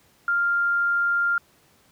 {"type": "tone", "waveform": "sine", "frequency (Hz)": 1396.9, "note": "F6", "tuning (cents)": 0, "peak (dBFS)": -19, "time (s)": [0.28, 1.38], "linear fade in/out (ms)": 2, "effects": ["pink hiss -59 dBFS RMS until 1.91 s", "high-pass 80 Hz 12 dB/octave"]}